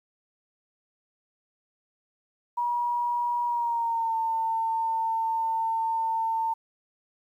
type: tone with pitch glide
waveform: sine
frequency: 960 to 900.9 Hz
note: B5 to A5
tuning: -49 to +41 cents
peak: -24 dBFS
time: 2.57-6.54 s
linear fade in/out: 10 ms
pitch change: -110 cents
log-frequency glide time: 3.46-4.15 s
effects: 10-bit